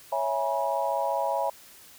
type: chord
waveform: sine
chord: C# minor seventh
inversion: none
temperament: equal with one note detuned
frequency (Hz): 554.4 / 659.3 / 830.6 / 965.8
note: C#5 / E5 / G#5 / B5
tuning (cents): 0 / 0 / 0 / -39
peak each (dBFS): -30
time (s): 0.12-1.5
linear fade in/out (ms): 5
effects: white hiss -51 dBFS RMS until 1.98 s